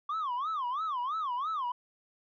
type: tone with vibrato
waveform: sine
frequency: 1125 Hz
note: C#6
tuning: 25 cents sharp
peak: -28 dBFS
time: 0.09-1.72 s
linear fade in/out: 5 ms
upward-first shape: sine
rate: 3 Hz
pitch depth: 270 cents each way
effects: tanh soft clip ceiling -29 dBFS